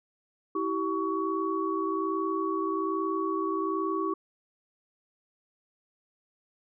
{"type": "tone cluster", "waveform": "sine", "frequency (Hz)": [326, 387.2, 1123], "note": ["E4", "G4", "C#6"], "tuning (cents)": [-19, -21, 22], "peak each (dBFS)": -31, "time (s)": [0.55, 4.14], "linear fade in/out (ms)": 5, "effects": []}